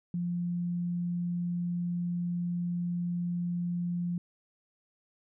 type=tone; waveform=sine; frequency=174.61 Hz; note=F3; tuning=in tune; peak=-29 dBFS; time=0.14-4.18 s; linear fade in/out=2 ms; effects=none